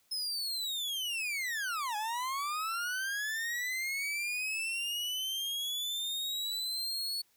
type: linear two-way sweep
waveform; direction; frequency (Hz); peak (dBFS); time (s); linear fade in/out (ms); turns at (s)
40% pulse; down then up; 5180 to 826 to 4425; -32; 0.11-7.22; 10; 1.96
effects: white hiss -70 dBFS RMS until 7.36 s